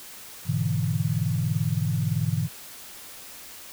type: chord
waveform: sine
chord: E dominant seventh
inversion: first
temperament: equal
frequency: 103.83 / 123.47 / 146.83 / 164.81 Hz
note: G#2 / B2 / D3 / E3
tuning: 0 / 0 / 0 / 0 cents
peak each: -28 dBFS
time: 0.45-2.49 s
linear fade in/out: 50 ms
effects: white hiss -43 dBFS RMS until 3.72 s